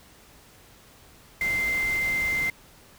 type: tone in noise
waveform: sine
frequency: 2084 Hz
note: C7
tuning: 7 cents flat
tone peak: -23 dBFS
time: 1.41-2.5 s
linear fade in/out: 2 ms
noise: pink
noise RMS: -37 dBFS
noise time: 1.41-2.5 s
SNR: +11 dB
effects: pink hiss -53 dBFS RMS until 2.98 s